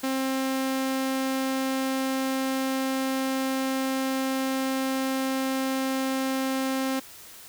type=tone; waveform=sawtooth; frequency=265.2 Hz; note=C4; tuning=23 cents sharp; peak=-21 dBFS; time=0.03-7 s; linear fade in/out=10 ms; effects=white hiss -46 dBFS RMS until 7.48 s